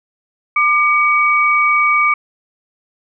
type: tone pair together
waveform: sine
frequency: 1196 / 2264 Hz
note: D6 / C#7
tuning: +31 / +36 cents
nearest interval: major seventh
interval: 1105 cents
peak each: -13 dBFS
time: 0.56-2.14 s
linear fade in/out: 5 ms
effects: none